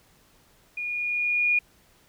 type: tone with level ramp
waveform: sine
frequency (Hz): 2438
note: D#7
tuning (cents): -36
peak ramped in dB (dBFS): -29 to -18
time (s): 0.77-1.59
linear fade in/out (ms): 5
effects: pink hiss -60 dBFS RMS until 2.08 s